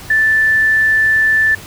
sine tone, 1760 Hz, A6, in tune, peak -9 dBFS, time 0.1-1.55 s, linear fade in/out 5 ms, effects added 95 Hz sine -38 dBFS peak until 1.66 s + pink hiss -34 dBFS RMS until 1.66 s

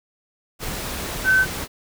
sine tone in noise, 1529 Hz, G6, 44 cents flat, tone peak -13 dBFS, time 1.24-1.46 s, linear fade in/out 50 ms, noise pink, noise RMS -29 dBFS, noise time 0.59-1.68 s, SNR +13 dB, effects none

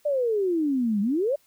sine exponential two-way sweep, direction down then up, 605 to 196 to 605 Hz, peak -21 dBFS, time 0.05-1.36 s, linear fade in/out 10 ms, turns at 1.01 s, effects white hiss -63 dBFS RMS until 1.46 s

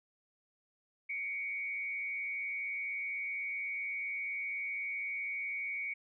sine tone with frequency modulation, 2244 Hz, C#7, 21 cents sharp, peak -35 dBFS, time 1.09-5.94 s, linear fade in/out 10 ms, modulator 95.7 Hz, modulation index 0.82, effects none

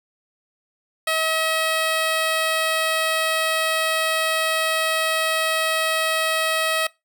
10% pulse tone, 640 Hz, D#5, 49 cents sharp, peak -11 dBFS, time 1.07-6.87 s, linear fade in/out 5 ms, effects noise-tail reverb RT60 0.2 s tail -21 dB re dry

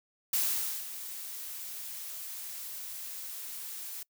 blue noise with ADSR envelope, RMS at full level -28 dBFS, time 0.33-4.03 s, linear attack 4 ms, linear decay 510 ms, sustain -13 dB, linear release 4 ms, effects noise-tail reverb RT60 0.1 s tail -24 dB re dry

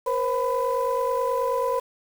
sine tone cluster, 479.7 / 529 / 999 Hz, A#4 / C5 / B5, +50 / +19 / +20 cents, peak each -25 dBFS, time 0.06-1.8 s, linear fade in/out 10 ms, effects tanh soft clip ceiling -15 dBFS + 7-bit

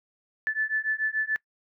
sine beating tone pair, 1742 / 1748.9 Hz, A6 / A6, -18 / -11 cents, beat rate 6.9 Hz, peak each -28 / -28 dBFS, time 0.47-1.36 s, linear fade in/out 0 ms, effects noise-tail reverb RT60 0.1 s tail -23 dB re dry

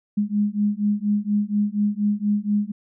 sine beating tone pair, 204.9 / 209.1 Hz, G#3 / G#3, -23 / +12 cents, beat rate 4.2 Hz, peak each -22 dBFS, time 0.17-2.72 s, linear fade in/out 10 ms, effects none

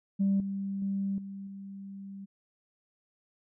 sine tone with level steps, 196.4 Hz, G3, 4 cents sharp, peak -22 / -31 / -28 / -38 / -40 dBFS, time 0.19-2.26 s, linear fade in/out 20 ms, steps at 0.4 / 0.82 / 1.18 / 1.47 s, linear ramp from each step 2 ms, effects tanh soft clip ceiling -20 dBFS

